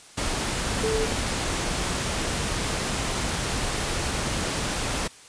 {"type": "tone in noise", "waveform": "sine", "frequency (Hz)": 440, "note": "A4", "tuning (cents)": 0, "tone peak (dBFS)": -24, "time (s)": [0.83, 1.06], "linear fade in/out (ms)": 10, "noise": "pink", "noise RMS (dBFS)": -27, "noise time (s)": [0.17, 5.08], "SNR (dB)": 0, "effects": ["white hiss -48 dBFS RMS until 5.28 s", "resampled to 22050 Hz"]}